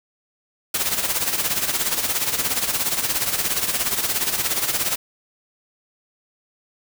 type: noise with tremolo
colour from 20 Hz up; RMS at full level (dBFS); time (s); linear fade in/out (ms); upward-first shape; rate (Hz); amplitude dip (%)
white; -20; 0.74-4.96; 5; sine; 17; 65
effects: none